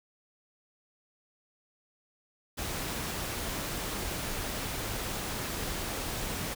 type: noise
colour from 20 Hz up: pink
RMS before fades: -35 dBFS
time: 2.57-6.55 s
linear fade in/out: 20 ms
effects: none